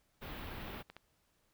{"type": "band-stop noise", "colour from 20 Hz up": "pink", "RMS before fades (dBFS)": -45, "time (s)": [0.21, 0.83], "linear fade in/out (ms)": 20, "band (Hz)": [3700, 15000], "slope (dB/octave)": 24}
{"type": "clicks", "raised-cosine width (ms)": 0.3, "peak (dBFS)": -33, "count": 5, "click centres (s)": [0.473, 0.68, 0.745, 0.9, 0.966]}
{"effects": ["pink hiss -75 dBFS RMS until 1.53 s"]}